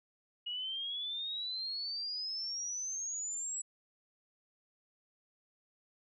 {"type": "exponential sweep", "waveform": "sine", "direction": "up", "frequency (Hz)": [2884, 7820], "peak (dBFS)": -36, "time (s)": [0.46, 3.62], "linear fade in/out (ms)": 10, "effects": []}